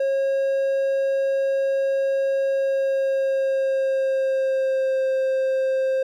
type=tone with pitch glide; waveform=triangle; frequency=543 to 528.2 Hz; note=C#5 to C5; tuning=-36 to +16 cents; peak=-17 dBFS; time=0-6.03 s; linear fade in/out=5 ms; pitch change=-48 cents; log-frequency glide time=2.51-5.05 s; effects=none